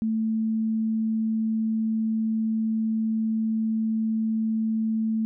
sine tone, 221.2 Hz, A3, 9 cents sharp, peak -22 dBFS, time 0.02-5.25 s, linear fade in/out 0 ms, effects none

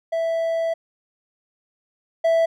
triangle tone pair in turn, 659.3 / 659.3 Hz, E5 / E5, 0 / 0 cents, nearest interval unison, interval 0 cents, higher neither, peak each -18 / -13 dBFS, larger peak second, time 0.12-0.74 / 2.24-2.46 s, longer first, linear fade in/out 10 ms, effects none

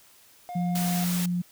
triangle tone, 712 Hz, F5, 33 cents sharp, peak -32 dBFS, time 0.49-1.04 s, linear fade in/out 0 ms
sine tone with pitch glide, 175.7 to 176.92 Hz, F3 to F3, +11 to +23 cents, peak -24 dBFS, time 0.55-1.42 s, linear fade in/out 10 ms, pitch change +12 cents, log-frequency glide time 0.72-0.79 s
white noise, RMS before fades -33 dBFS, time 0.75-1.26 s, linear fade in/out 5 ms
effects white hiss -56 dBFS RMS until 1.51 s

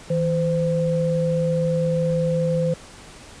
sine tone pair together, 161.76 / 514 Hz, E3 / C5, -32 / -31 cents, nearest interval octave + minor sixth, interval 2001 cents, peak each -21 dBFS, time 0.1-2.74 s, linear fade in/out 5 ms, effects pink hiss -43 dBFS RMS until 3.4 s + resampled to 22050 Hz

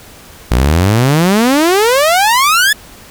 sawtooth exponential sweep, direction up, 56.5 to 1760 Hz, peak -4 dBFS, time 0.51-2.73 s, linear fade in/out 5 ms, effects pink hiss -37 dBFS RMS until 3.1 s

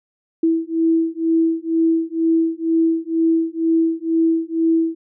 sine beating tone pair, 326.3 / 328.4 Hz, E4 / E4, -18 / -6 cents, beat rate 2.1 Hz, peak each -18 dBFS, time 0.43-4.95 s, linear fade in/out 5 ms, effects none

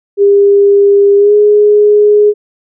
sine tone with pitch glide, 402.1 to 416.8 Hz, G4 to G#4, +44 to +6 cents, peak -3 dBFS, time 0.17-2.34 s, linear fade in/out 50 ms, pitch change +62 cents, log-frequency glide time 1.17-1.34 s, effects none

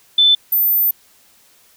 sine tone pair in turn, 3520 / 14080 Hz, A7 / A9, 0 / 0 cents, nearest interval 2 octaves, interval 2400 cents, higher second, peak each -8 / -12 dBFS, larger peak first, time 0.18-0.35 / 0.52-0.91 s, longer second, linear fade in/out 5 ms, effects white hiss -52 dBFS RMS until 1.76 s

